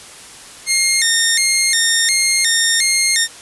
10% pulse tone with vibrato, 1975.5 Hz, B6, in tune, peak -3 dBFS, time 0.66-3.28 s, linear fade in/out 50 ms, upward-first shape square, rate 1.4 Hz, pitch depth 130 cents each way, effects white hiss -37 dBFS RMS until 3.41 s + resampled to 24000 Hz

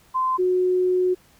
sine tone pair in turn, 1034 / 365.6 Hz, C6 / F#4, -21 / -21 cents, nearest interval octave + tritone, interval 1800 cents, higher first, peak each -19 / -17 dBFS, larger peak second, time 0.14-0.38 / 0.38-1.15 s, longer second, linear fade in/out 20 ms, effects pink hiss -56 dBFS RMS until 1.39 s

